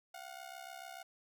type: ring-modulated tone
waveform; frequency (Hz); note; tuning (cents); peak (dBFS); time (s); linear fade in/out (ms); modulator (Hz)
sawtooth; 723; F#5; -40; -40; 0.14-1.03; 5; 33.4
effects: none